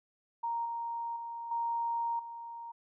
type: tone with level steps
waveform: sine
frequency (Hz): 932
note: A#5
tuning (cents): -1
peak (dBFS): -31 / -34 / -38 / -30 / -41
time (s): 0.43-2.72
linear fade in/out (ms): 10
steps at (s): 0.65 / 1.16 / 1.51 / 2.19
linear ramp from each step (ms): 5
effects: none